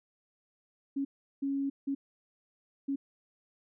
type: tone bursts at uneven times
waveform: sine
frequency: 276.3 Hz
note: C#4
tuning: 6 cents flat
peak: -29 dBFS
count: 4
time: 0.96-1.05 / 1.42-1.7 / 1.87-1.95 / 2.88-2.96 s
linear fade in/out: 10 ms
effects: none